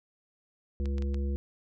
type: harmonic tone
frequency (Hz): 69.3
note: C#2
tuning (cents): 0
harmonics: 1 / 3 / 5 / 7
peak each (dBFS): -28 / -38 / -42 / -45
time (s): 0.8-1.36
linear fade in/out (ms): 0
type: clicks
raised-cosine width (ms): 0.2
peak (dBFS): -28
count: 4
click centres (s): 0.857 / 0.982 / 1.023 / 1.144
effects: none